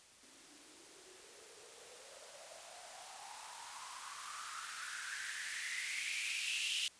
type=noise with band-pass filter sweep; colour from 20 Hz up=violet; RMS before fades=-45 dBFS; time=0.23-6.88 s; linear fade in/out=0 ms; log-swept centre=270 to 3000 Hz; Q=6.9; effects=white hiss -62 dBFS RMS until 6.99 s + resampled to 22050 Hz